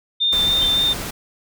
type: tone with vibrato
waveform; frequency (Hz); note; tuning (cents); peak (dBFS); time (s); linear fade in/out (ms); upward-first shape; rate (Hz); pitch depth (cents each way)
sine; 3600; A7; +39; -15; 0.2-0.94; 20; sine; 3.5; 13
type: noise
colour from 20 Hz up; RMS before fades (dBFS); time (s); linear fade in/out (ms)
pink; -28; 0.32-1.11; 10
type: tone with exponential decay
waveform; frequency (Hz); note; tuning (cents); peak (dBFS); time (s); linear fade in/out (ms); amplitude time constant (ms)
sine; 3142; G7; +3; -20; 0.62-0.76; 1; 29
effects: none